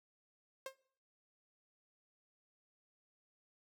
sawtooth tone with exponential decay, 532 Hz, C5, 29 cents sharp, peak -35 dBFS, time 0.66-0.76 s, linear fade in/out 2 ms, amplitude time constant 21 ms, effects noise-tail reverb RT60 0.6 s tail -23 dB re dry

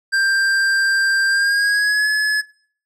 square tone with pitch glide, 1583 to 1706.4 Hz, G6 to G#6, +17 to +46 cents, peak -15 dBFS, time 0.12-2.42 s, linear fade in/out 20 ms, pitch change +129 cents, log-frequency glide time 1.28-2.08 s, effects noise-tail reverb RT60 0.5 s tail -21 dB re dry + low-pass 8000 Hz 12 dB/octave

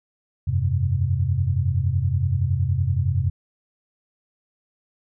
sine chord, F suspended second, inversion none, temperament equal, 87.31 / 98 / 130.81 Hz, F2 / G2 / C3, 0 / 0 / 0 cents, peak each -23 dBFS, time 0.47-3.3 s, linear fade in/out 10 ms, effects none

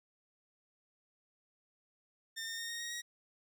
15% pulse tone with pitch steps, 1809 / 1825.8 / 1842.7 / 1859.9 / 1877.1 / 1894.6 Hz, A6 / A#6 / A#6 / A#6 / A#6 / A#6, +48 / -36 / -21 / -4 / +12 / +28 cents, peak -33 dBFS, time 2.36-3.02 s, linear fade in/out 20 ms, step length 110 ms, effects none

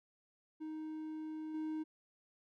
triangle tone with level steps, 312.2 Hz, D#4, 6 cents sharp, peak -39 / -35 dBFS, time 0.6-1.84 s, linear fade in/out 20 ms, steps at 1.54 s, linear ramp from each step 5 ms, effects none

